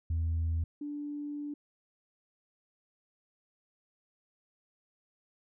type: tone pair in turn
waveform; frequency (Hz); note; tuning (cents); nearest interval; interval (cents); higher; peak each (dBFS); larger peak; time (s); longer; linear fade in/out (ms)
sine; 82 / 292.2; E2 / D4; -9 / -9; octave + minor seventh; 2200; second; -26 / -35; first; 0.1-0.64 / 0.81-1.54; second; 5
effects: tanh soft clip ceiling -26 dBFS